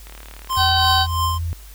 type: click train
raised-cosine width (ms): 0.3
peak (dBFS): -23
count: 36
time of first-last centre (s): 0.07-1.011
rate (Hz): 37.2
type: tone with tremolo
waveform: square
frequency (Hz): 1046.5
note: C6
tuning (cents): 0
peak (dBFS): -18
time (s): 0.49-1.39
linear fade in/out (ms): 20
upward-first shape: triangle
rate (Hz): 3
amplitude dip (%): 80
type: harmonic tone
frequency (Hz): 767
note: G5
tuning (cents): -38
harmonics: 1 / 2 / 4 / 5 / 6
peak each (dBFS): -19 / -23 / -22 / -23 / -22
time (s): 0.56-1.07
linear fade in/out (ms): 50
type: tone with pitch glide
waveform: sine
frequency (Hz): 85.1 to 83.78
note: F2 to E2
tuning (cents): -44 to +29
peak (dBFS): -21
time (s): 0.57-1.53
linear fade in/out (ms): 0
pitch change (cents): -27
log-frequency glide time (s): 0.82-0.95
effects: added 50 Hz sine -38 dBFS peak until 1.74 s + white hiss -46 dBFS RMS until 1.74 s